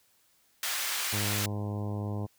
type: high-pass noise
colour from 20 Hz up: pink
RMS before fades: -32 dBFS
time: 0.63-1.46 s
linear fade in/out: 2 ms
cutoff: 1500 Hz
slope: 12 dB/octave
type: harmonic tone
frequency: 103.3 Hz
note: G#2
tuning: 9 cents flat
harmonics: 1 / 2 / 3 / 4 / 5 / 6 / 7 / 8 / 9 / 10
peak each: -32 / -38 / -42 / -44 / -46 / -48 / -49 / -50 / -51 / -52 dBFS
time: 1.12-2.27 s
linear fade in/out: 20 ms
effects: white hiss -67 dBFS RMS until 2.38 s